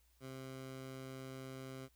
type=tone; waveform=15% pulse; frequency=132 Hz; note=C3; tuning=16 cents sharp; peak=-40 dBFS; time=0.2-1.89 s; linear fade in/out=50 ms; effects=added 60 Hz sine -70 dBFS peak until 1.95 s + white hiss -75 dBFS RMS until 1.95 s